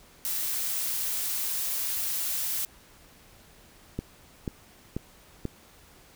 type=noise; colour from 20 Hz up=blue; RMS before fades=-30 dBFS; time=0.25-2.65 s; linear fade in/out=0 ms
type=click train; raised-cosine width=3 ms; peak=-17 dBFS; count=4; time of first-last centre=3.99-5.453 s; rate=2.05 Hz
effects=pink hiss -55 dBFS RMS until 6.15 s